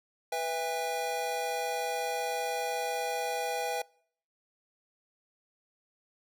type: chord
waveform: square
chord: E major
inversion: second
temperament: equal with one note detuned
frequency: 493.9 / 659.3 / 809.8 Hz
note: B4 / E5 / G#5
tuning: 0 / 0 / -44 cents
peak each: -36 / -37 / -34 dBFS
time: 0.32-3.82 s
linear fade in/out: 5 ms
effects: noise-tail reverb RT60 0.6 s tail -25 dB re dry